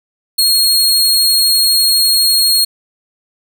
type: tone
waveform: sawtooth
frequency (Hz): 4278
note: C8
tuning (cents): +38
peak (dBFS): -6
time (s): 0.38-2.65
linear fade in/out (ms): 10
effects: none